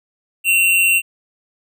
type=tone with amplitude modulation; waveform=square; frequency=2737 Hz; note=F7; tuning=36 cents flat; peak=-10 dBFS; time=0.44-1.02 s; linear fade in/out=50 ms; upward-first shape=sine; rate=183 Hz; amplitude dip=50%; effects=none